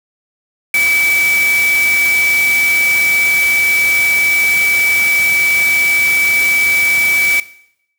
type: tone in noise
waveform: sine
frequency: 2297 Hz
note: D7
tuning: 39 cents flat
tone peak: -10 dBFS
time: 0.74-7.4 s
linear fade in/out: 2 ms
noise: white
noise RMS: -22 dBFS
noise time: 0.74-7.4 s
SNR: +9 dB
effects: noise-tail reverb RT60 0.7 s tail -17 dB re dry